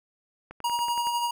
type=click train; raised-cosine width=0.5 ms; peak=-26 dBFS; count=7; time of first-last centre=0.51-1.071 s; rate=10.7 Hz
type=tone with tremolo; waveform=square; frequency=951 Hz; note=A#5; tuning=34 cents sharp; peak=-24 dBFS; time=0.64-1.31 s; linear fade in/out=5 ms; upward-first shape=sine; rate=12 Hz; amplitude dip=40%
effects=none

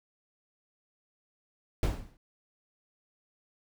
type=noise with exponential decay; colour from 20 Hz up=brown; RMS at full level=-23 dBFS; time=1.83-2.17 s; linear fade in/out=1 ms; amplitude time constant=73 ms; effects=none

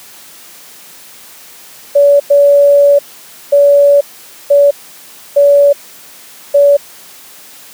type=tone bursts at uneven times; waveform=sine; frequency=570 Hz; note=C#5; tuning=48 cents sharp; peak=-3 dBFS; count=6; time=1.95-2.2 / 2.3-2.99 / 3.52-4.01 / 4.5-4.71 / 5.36-5.73 / 6.54-6.77 s; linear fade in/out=10 ms; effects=white hiss -36 dBFS RMS until 7.73 s + high-pass 150 Hz 12 dB/octave

